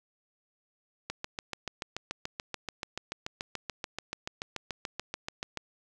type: click train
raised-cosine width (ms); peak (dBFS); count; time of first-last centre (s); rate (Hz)
0.2; -17; 32; 1.1-5.573; 6.93
effects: none